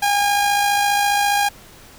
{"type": "tone with amplitude modulation", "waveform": "sawtooth", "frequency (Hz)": 813, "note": "G#5", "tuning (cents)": -37, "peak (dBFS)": -10, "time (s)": [0.02, 1.49], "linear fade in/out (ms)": 10, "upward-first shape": "sine", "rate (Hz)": 54.8, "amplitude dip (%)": 35, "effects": ["pink hiss -44 dBFS RMS until 1.98 s"]}